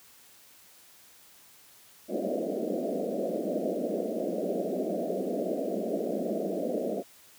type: band-pass noise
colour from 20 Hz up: white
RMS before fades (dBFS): -31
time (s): 2.08-7.04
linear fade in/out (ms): 50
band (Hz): 180 to 670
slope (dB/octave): 96
effects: white hiss -56 dBFS RMS until 7.38 s + high-pass 60 Hz 12 dB/octave